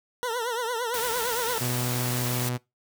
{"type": "tone with vibrato", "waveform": "20% pulse", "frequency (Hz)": 473.1, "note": "A#4", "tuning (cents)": 26, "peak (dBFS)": -22, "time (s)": [0.23, 1.58], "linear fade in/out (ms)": 0, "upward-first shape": "triangle", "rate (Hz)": 8.8, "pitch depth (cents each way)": 130}
{"type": "noise", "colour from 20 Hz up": "white", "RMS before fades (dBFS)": -32, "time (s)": [0.94, 2.49], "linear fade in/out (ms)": 0}
{"type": "tone", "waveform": "sawtooth", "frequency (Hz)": 123.5, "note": "B2", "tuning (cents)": 0, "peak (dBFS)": -23, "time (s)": [1.6, 2.58], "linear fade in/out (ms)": 20}
{"effects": ["noise-tail reverb RT60 0.2 s tail -21 dB re dry"]}